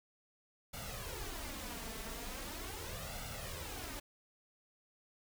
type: noise with flanger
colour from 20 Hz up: pink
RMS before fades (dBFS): -44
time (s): 0.73-4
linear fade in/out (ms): 10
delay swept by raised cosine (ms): 1.4 to 4.5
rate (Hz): 0.4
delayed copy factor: +0.7
effects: none